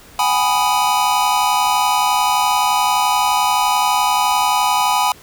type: chord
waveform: square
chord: G# minor seventh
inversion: third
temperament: equal with one note detuned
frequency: 759 / 830.6 / 987.8 / 1244.5 Hz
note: F#5 / G#5 / B5 / D#6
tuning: +44 / 0 / 0 / 0 cents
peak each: -23 / -19 / -18 / -23 dBFS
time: 0.19-5.12 s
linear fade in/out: 2 ms
effects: pink hiss -43 dBFS RMS until 5.22 s